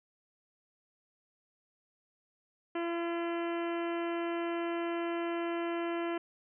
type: harmonic tone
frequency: 339.7 Hz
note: F4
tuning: 48 cents flat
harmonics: 1 / 2 / 3 / 4 / 5 / 6 / 7 / 8 / 9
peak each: -33 / -39 / -43 / -45 / -47 / -49 / -50 / -51 / -52 dBFS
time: 2.75-6.18 s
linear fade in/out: 5 ms
effects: none